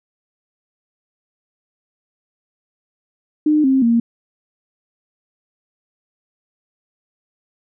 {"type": "tone with pitch steps", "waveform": "sine", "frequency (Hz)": [303.6, 265.8, 232.8], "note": ["D#4", "C4", "A#3"], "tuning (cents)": [-42, 27, -2], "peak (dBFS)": -11, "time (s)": [3.46, 4], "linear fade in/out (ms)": 5, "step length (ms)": 180, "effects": []}